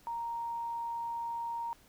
sine tone, 932.3 Hz, A#5, in tune, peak -34 dBFS, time 0.07-1.73 s, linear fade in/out 0 ms, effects pink hiss -62 dBFS RMS until 1.88 s

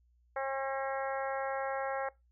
harmonic tone, 270 Hz, C#4, 45 cents flat, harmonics 2 / 3 / 4 / 5 / 6 / 7 / 8, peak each -35 / -37 / -43 / -43 / -44 / -46 / -50 dBFS, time 0.36-2.09 s, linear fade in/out 5 ms, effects noise-tail reverb RT60 0.2 s tail -22 dB re dry + added 60 Hz sine -65 dBFS peak until 2.31 s

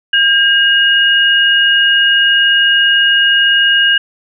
sine tone pair together, 1610.2 / 2869 Hz, G6 / F7, +46 / +46 cents, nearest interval minor seventh, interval 1000 cents, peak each -10 dBFS, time 0.13-3.98 s, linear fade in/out 5 ms, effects none

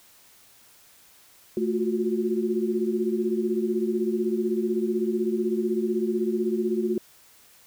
sine tone cluster, 219.7 / 353.5 / 369.4 Hz, A3 / F4 / F#4, -2 / +21 / -3 cents, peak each -27 dBFS, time 1.57-6.98 s, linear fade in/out 2 ms, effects white hiss -55 dBFS RMS until 7.66 s

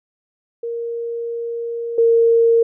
sine tone pair in turn, 466.8 / 461.2 Hz, A#4 / A#4, +2 / -19 cents, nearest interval unison, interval 21 cents, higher first, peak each -22 / -10 dBFS, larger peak second, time 0.63-1.98 / 1.98-2.63 s, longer first, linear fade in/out 5 ms, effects none

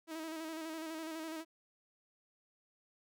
sawtooth tone with vibrato, 320.2 Hz, D#4, 50 cents sharp, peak -37 dBFS, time 0.07-1.45 s, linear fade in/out 50 ms, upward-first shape square, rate 12 Hz, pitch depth 35 cents each way, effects none

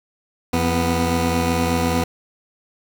15% pulse tone pair together, 85.1 / 246.9 Hz, F2 / B3, -44 / 0 cents, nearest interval octave + tritone, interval 1844 cents, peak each -14 dBFS, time 0.53-2.04 s, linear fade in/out 5 ms, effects 7-bit

